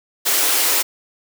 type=high-pass noise; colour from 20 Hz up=white; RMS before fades=-17 dBFS; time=0.25-0.83 s; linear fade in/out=20 ms; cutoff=280 Hz; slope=96 dB/octave; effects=none